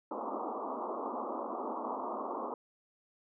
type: band-pass noise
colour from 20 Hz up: white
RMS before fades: -38 dBFS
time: 0.11-2.54 s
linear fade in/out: 2 ms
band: 220 to 1200 Hz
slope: 96 dB/octave
effects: none